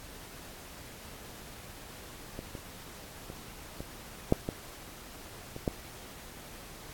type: clicks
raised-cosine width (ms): 2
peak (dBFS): -26 / -26 / -28 / -25 / -8 / -18 / -26 / -14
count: 8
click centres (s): 2.391 / 2.552 / 3.301 / 3.805 / 4.324 / 4.489 / 5.564 / 5.678
effects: pink hiss -48 dBFS RMS until 6.93 s + AAC 64 kbps